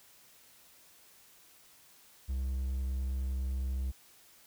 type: tone with vibrato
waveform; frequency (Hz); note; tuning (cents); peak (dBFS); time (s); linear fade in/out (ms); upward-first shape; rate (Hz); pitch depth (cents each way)
triangle; 65.3; C2; -3; -29; 2.28-3.92; 20; sine; 9.9; 10
effects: white hiss -60 dBFS RMS until 4.46 s